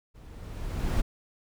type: noise with level ramp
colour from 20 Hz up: brown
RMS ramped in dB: -49 to -24 dBFS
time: 0.14-1.02 s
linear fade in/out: 20 ms
effects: none